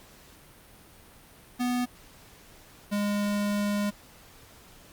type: tone pair in turn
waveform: square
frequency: 246.7 / 205.1 Hz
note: B3 / G#3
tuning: -2 / -21 cents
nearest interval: minor third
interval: 319 cents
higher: first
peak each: -26 dBFS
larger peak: neither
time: 1.59-1.86 / 2.91-3.91 s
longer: second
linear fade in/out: 20 ms
effects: pink hiss -53 dBFS RMS until 4.92 s + Opus 48 kbps